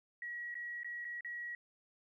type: tone with dropouts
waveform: sine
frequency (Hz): 1914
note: A#6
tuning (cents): +45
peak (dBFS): -40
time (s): 0.22-1.55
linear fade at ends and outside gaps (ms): 2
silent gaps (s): 0.543-0.552 / 0.833-0.845 / 1.046-1.05 / 1.208-1.247
effects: 13-bit